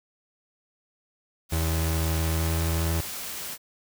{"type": "noise", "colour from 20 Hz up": "white", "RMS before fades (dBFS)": -35, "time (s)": [1.49, 3.58], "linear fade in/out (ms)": 50}
{"type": "tone with pitch glide", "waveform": "35% pulse", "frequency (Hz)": [80.7, 81.97], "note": ["E2", "E2"], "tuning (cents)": [-36, -9], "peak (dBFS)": -22, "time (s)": [1.52, 3.01], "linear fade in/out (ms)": 5, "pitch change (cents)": 27, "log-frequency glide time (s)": [2.35, 2.56]}
{"effects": []}